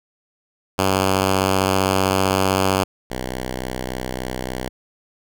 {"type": "tone pair in turn", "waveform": "5% pulse", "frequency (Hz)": [95.5, 63.43], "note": ["G2", "B1"], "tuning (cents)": [-45, 47], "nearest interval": "perfect fifth", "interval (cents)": 708, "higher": "first", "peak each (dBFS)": [-5, -14], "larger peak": "first", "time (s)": [[0.78, 2.84], [3.1, 4.69]], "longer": "first", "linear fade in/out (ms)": 10, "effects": []}